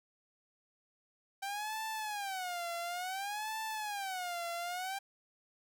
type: tone with vibrato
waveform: sawtooth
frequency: 776 Hz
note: G5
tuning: 18 cents flat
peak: -33 dBFS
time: 1.42-4.99 s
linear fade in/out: 10 ms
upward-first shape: sine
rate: 0.57 Hz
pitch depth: 220 cents each way
effects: none